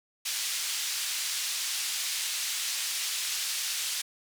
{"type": "band-pass noise", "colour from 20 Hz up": "pink", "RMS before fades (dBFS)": -32, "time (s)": [0.25, 4.02], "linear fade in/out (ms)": 10, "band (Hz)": [3200, 10000], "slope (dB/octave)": 12, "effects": []}